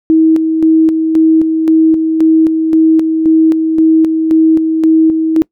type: tone with tremolo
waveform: sine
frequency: 320 Hz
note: D#4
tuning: 49 cents sharp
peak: -4 dBFS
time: 0.1-5.42 s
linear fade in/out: 0 ms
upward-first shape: square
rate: 1.9 Hz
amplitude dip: 45%
effects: noise-tail reverb RT60 0.1 s tail -24 dB re dry